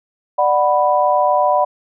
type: chord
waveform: sine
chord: B minor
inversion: first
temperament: just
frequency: 592.7 / 740.8 / 987.8 Hz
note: D5 / F#5 / B5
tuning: +16 / +2 / 0 cents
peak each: -16 dBFS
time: 0.38-1.65 s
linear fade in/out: 10 ms
effects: none